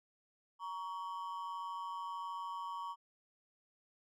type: ring-modulated tone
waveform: triangle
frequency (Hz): 1031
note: C6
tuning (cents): -26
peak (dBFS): -35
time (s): 0.59-2.96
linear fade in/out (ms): 50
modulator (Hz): 90.7
effects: none